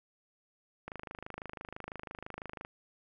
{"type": "click train", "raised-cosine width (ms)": 0.5, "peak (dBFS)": -26, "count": 47, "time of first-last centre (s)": [0.88, 2.649], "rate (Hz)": 26, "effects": []}